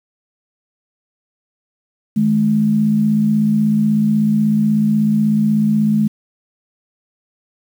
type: tone pair together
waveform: sine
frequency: 156.8 / 213.1 Hz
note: D#3 / G#3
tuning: +14 / +45 cents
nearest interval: perfect fourth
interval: 531 cents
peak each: -20 / -12 dBFS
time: 2.16-6.08 s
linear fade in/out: 10 ms
effects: 7-bit